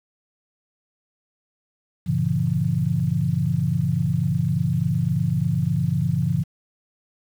sine chord, G diminished seventh, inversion none, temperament just, 98 / 117.6 / 141.12 / 169.34 Hz, G2 / Bb2 / Db3 / Fb3, 0 / +16 / +31 / +47 cents, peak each -28 / -26 / -23 / -23 dBFS, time 2.06-6.44 s, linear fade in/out 20 ms, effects 8-bit

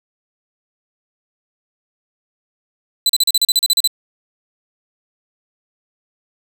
sawtooth tone bursts, 4005 Hz, B7, 23 cents sharp, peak -8 dBFS, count 12, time 3.06-3.875 s, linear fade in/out 2 ms, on 34 ms, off 37 ms, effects none

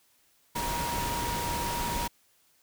sine tone in noise, 948 Hz, A#5, 29 cents sharp, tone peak -32 dBFS, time 0.55-2.08 s, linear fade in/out 10 ms, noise pink, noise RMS -33 dBFS, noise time 0.55-2.08 s, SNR -2 dB, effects white hiss -66 dBFS RMS until 2.62 s

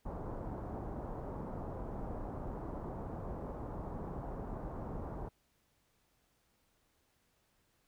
pink low-pass noise, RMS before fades -42 dBFS, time 0.05-5.29 s, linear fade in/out 10 ms, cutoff 1000 Hz, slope 24 dB/octave, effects pink hiss -75 dBFS RMS until 7.87 s

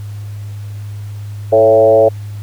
sine tone with frequency modulation, 554.4 Hz, C#5, in tune, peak -5 dBFS, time 1.52-2.09 s, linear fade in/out 10 ms, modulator 114 Hz, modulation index 1.1, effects added 103 Hz sine -23 dBFS peak until 2.42 s + pink hiss -44 dBFS RMS until 2.42 s

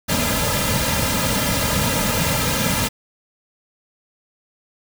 pink noise with comb filter, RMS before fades -20 dBFS, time 0.08-2.89 s, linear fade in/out 20 ms, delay 2.7 ms, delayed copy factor -0.95, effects none

